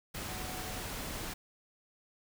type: tone in noise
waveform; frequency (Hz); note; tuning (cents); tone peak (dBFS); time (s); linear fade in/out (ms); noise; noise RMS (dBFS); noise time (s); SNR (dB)
sine; 740; F#5; 0; -48; 0.28-0.81; 10; pink; -40; 0.14-1.34; -11
effects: none